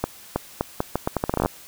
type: accelerating click train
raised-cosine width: 1 ms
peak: -7 dBFS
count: 16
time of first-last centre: 0.04-1.46 s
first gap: 320 ms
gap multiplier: 0.78
effects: white hiss -45 dBFS RMS until 1.67 s